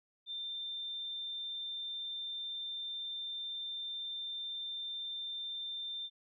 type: tone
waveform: sine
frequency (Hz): 3582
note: A7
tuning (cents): +30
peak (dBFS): -38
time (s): 0.26-6.1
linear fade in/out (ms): 50
effects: none